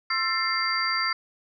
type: tone cluster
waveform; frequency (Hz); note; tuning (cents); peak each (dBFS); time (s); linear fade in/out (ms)
sine; 1061 / 1342 / 1784 / 2103 / 4703; C6 / E6 / A6 / C7 / D8; +24 / +31 / +23 / +8 / +2; -33 / -28 / -32 / -29 / -28; 0.1-1.13; 5
effects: none